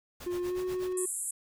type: noise with tremolo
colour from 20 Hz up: pink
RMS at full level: -44 dBFS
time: 0.2-0.93 s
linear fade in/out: 5 ms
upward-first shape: sine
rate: 8.2 Hz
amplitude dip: 85%
type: tone with pitch glide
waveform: triangle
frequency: 354.9 to 367 Hz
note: F4 to F#4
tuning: +28 to -14 cents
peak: -28 dBFS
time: 0.26-1.06 s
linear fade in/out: 10 ms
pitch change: +58 cents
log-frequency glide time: 0.42-0.61 s
type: band-pass noise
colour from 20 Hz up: white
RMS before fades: -35 dBFS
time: 0.97-1.31 s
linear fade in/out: 5 ms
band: 7500 to 11000 Hz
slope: 96 dB/octave
effects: none